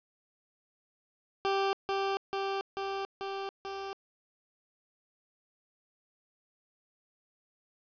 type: tone with echo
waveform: 20% pulse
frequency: 391.2 Hz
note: G4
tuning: 4 cents flat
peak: -22 dBFS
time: 1.45-1.73 s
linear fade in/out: 0 ms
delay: 440 ms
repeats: 5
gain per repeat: -2 dB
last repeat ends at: 3.93 s
effects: resampled to 11025 Hz + 9-bit